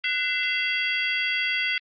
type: tone cluster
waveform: sine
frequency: 1486 / 2047 / 2700 / 3306 / 4669 Hz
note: F#6 / C7 / E7 / G#7 / D8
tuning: +7 / -38 / +41 / -9 / -11 cents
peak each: -32 / -26 / -28 / -31 / -35 dBFS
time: 0.04-1.78 s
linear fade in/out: 2 ms
effects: Opus 24 kbps